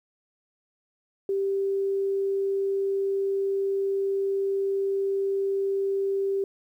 sine tone, 392.2 Hz, G4, 1 cent sharp, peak -23 dBFS, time 1.29-6.44 s, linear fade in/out 2 ms, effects 10-bit

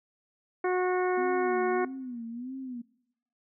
harmonic tone, 365.1 Hz, F#4, 23 cents flat, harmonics 1 / 2 / 3 / 4 / 5 / 6, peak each -26 / -32 / -36 / -38 / -40 / -42 dBFS, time 0.64-1.85 s, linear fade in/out 5 ms
sine tone with vibrato, 246.9 Hz, B3, in tune, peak -35 dBFS, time 1.17-2.82 s, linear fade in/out 10 ms, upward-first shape sine, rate 1.6 Hz, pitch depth 130 cents each way
effects noise-tail reverb RT60 0.8 s tail -22 dB re dry

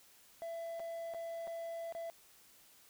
triangle tone with dropouts, 668 Hz, E5, 23 cents sharp, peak -38 dBFS, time 0.42-2.1 s, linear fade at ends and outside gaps 0 ms, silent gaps 0.796-0.801 / 1.138-1.146 / 1.471-1.476 / 1.924-1.95 s, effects white hiss -63 dBFS RMS until 2.89 s

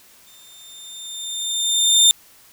25% pulse tone with exponential growth, 3611 Hz, A7, 44 cents sharp, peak -5 dBFS, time 0.27-2.11 s, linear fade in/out 0 ms, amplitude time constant 400 ms, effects white hiss -50 dBFS RMS until 2.52 s

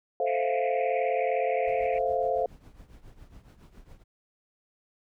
sine chord, F major seventh, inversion first, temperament equal, 440 / 523.3 / 659.3 / 698.5 Hz, A4 / C5 / E5 / F5, 0 / 0 / 0 / 0 cents, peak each -31 / -28 / -34 / -28 dBFS, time 0.2-2.46 s, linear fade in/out 2 ms
white band-pass noise, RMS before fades -41 dBFS, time 0.26-1.99 s, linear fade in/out 10 ms, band 2000 to 2500 Hz, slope 96 dB/octave
brown noise with tremolo, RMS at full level -47 dBFS, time 1.66-4.04 s, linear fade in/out 20 ms, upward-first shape triangle, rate 7.2 Hz, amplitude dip 80%
effects none

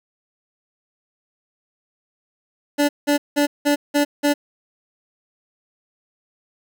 25% pulse tone bursts, 289.9 Hz, D4, 22 cents flat, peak -11 dBFS, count 6, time 2.78-4.34 s, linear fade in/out 20 ms, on 110 ms, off 180 ms, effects none

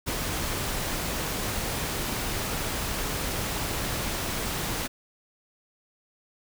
pink noise, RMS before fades -30 dBFS, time 0.06-4.88 s, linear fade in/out 20 ms, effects none

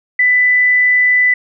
sine tone, 1992 Hz, B6, 14 cents sharp, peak -8 dBFS, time 0.19-1.34 s, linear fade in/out 5 ms, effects none

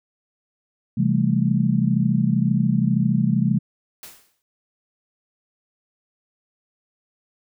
sine chord, A minor seventh, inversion first, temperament just, 132 / 165 / 198 / 220 Hz, C3 / E3 / G3 / A3, +16 / +2 / +18 / 0 cents, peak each -22 dBFS, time 0.97-3.59 s, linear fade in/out 10 ms
white noise with exponential decay, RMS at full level -37 dBFS, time 4.03-4.42 s, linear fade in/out 1 ms, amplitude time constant 83 ms
effects none

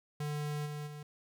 square tone with level steps, 148.4 Hz, D3, 18 cents sharp, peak -35 / -39 / -44 dBFS, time 0.2-1.03 s, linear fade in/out 5 ms, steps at 0.65 / 0.86 s, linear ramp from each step 20 ms, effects none

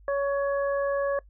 harmonic tone, 560 Hz, C#5, 18 cents sharp, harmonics 1 / 2 / 3, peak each -24 / -33 / -35 dBFS, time 0.08-1.19 s, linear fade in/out 2 ms, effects noise-tail reverb RT60 0.1 s tail -22 dB re dry + added 50 Hz sine -50 dBFS peak until 1.29 s

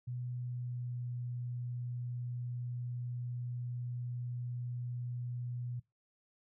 sine tone with pitch glide, 123.47 to 122.19 Hz, B2 to B2, 0 to -18 cents, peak -37 dBFS, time 0.07-5.8 s, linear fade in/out 10 ms, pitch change -18 cents, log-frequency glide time 0.3-1.08 s, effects noise-tail reverb RT60 0.2 s tail -20 dB re dry

